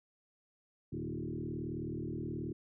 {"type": "tone with frequency modulation", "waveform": "sine", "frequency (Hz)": 233.1, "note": "A#3", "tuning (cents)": 0, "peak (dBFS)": -36, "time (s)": [0.92, 2.53], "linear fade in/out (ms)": 10, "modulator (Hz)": 38.8, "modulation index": 3.6, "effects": []}